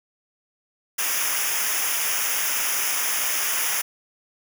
white noise with comb filter, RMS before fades -24 dBFS, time 0.98-3.82 s, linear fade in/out 10 ms, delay 0.24 ms, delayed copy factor -0.9, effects none

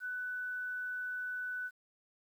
sine tone with quantisation, 1493 Hz, F#6, 15 cents sharp, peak -36 dBFS, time 0-1.71 s, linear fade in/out 50 ms, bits 11, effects none

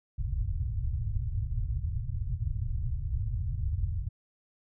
white low-pass noise, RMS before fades -31 dBFS, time 0.18-4.09 s, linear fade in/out 10 ms, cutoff 120 Hz, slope 48 dB/octave, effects none

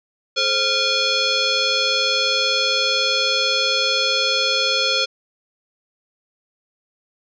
sine tone with frequency modulation, 428.9 Hz, A4, 44 cents flat, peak -16 dBFS, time 0.36-5.06 s, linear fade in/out 20 ms, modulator 958 Hz, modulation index 5, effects resampled to 16000 Hz

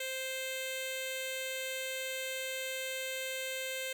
10% pulse tone with notch filter, 523.3 Hz, C5, in tune, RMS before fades -38 dBFS, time 0-3.93 s, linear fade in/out 5 ms, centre 1100 Hz, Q 0.88, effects none

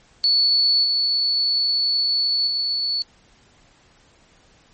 sine tone with level steps, 4435 Hz, C#8, in tune, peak -14 / -17 / -20 dBFS, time 0.24-3.02 s, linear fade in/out 0 ms, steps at 0.83 / 2.46 s, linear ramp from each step 20 ms, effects pink hiss -55 dBFS RMS until 4.73 s + MP3 32 kbps

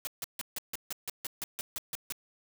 white noise bursts, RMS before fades -36 dBFS, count 13, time 0.05-2.123 s, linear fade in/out 0 ms, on 21 ms, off 150 ms, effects none

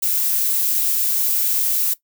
violet noise, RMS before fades -19 dBFS, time 0.02-1.94 s, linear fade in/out 10 ms, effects noise-tail reverb RT60 0.1 s tail -17 dB re dry

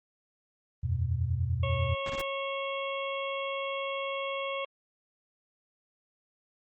sine chord, E suspended second, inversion none, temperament equal, 82.41 / 92.5 / 123.47 Hz, E2 / F#2 / B2, 0 / 0 / 0 cents, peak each -31 dBFS, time 0.83-1.95 s, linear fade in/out 10 ms
harmonic tone, 548 Hz, C#5, 20 cents flat, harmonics 1 / 2 / 4 / 5 / 6, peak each -34 / -37 / -40 / -41 / -42 dBFS, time 1.63-4.65 s, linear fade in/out 5 ms
pink noise bursts, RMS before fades -38 dBFS, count 3, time 2.06-2.214 s, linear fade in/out 2 ms, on 38 ms, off 20 ms
effects Opus 24 kbps

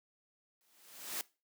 white noise with exponential growth, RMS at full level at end -36 dBFS, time 0.61-1.21 s, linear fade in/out 0 ms, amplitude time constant 130 ms, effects noise-tail reverb RT60 0.3 s tail -21 dB re dry + high-pass 200 Hz 12 dB/octave

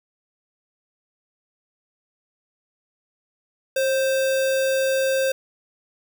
sine tone with sample-and-hold, 534 Hz, C5, 35 cents sharp, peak -18 dBFS, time 3.76-5.32 s, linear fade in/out 5 ms, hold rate 2100 Hz, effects none

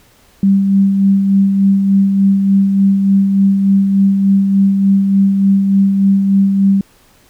sine tone with tremolo, 196 Hz, G3, in tune, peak -6 dBFS, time 0.43-6.81 s, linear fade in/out 2 ms, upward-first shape sine, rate 3.4 Hz, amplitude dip 40%, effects pink hiss -49 dBFS RMS until 7.29 s

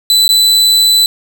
40% pulse tone with dropouts, 3994 Hz, B7, 19 cents sharp, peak -5 dBFS, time 0.1-1.06 s, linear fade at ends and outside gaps 1 ms, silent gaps 0.28-0.29 s, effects none

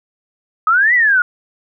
sine exponential two-way sweep, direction up then down, 1244.5 to 2019 to 1413 Hz, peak -9 dBFS, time 0.67-1.22 s, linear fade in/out 2 ms, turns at 0.94 s, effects none

